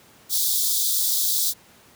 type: high-pass noise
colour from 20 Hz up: white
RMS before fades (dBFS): -22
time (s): 0.29-1.54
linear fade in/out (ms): 50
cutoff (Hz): 3400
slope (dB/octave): 96
effects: pink hiss -52 dBFS RMS until 1.95 s + high-pass 100 Hz 12 dB/octave